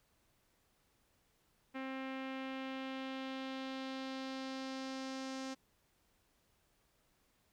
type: tone with low-pass filter sweep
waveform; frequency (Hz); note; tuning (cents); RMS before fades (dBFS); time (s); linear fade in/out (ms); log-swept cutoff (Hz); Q
sawtooth; 264.9; C4; +22; -43; 1.74-5.55; 20; 2300 to 6100; 1.9
effects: pink hiss -75 dBFS RMS until 7.52 s